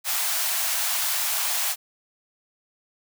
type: high-pass noise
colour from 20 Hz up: white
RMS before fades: -25 dBFS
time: 0.04-1.76 s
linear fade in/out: 50 ms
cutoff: 620 Hz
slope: 96 dB/octave
effects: none